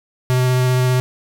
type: tone with vibrato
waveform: square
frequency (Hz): 127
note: B2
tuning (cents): +49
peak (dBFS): -14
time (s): 0.3-1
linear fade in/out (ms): 0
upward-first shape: sine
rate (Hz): 15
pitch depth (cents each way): 9
effects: none